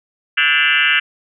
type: tone with frequency modulation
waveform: sine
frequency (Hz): 2197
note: C#7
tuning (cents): -16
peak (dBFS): -11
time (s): 0.37-1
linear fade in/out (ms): 10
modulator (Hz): 149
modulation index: 5.2
effects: none